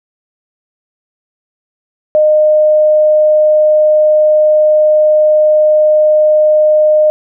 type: tone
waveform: sine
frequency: 612 Hz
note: D#5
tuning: 29 cents flat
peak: -5 dBFS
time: 2.15-7.1 s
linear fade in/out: 0 ms
effects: none